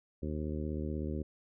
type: harmonic tone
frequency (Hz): 76.3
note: D#2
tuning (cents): -33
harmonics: 1 / 2 / 3 / 4 / 5 / 6 / 7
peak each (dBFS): -37 / -41 / -40 / -42 / -43 / -49 / -48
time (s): 0.22-1.23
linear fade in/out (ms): 10
effects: none